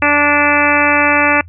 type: harmonic tone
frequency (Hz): 291.6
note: D4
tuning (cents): -12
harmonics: 1 / 2 / 3 / 4 / 5 / 6 / 7 / 8 / 9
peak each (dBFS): -18 / -18 / -18 / -18 / -18 / -18 / -18 / -18 / -18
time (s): 0.02-1.41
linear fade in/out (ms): 2
effects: noise-tail reverb RT60 0.1 s tail -25 dB re dry + added 86 Hz sine -33 dBFS peak until 1.48 s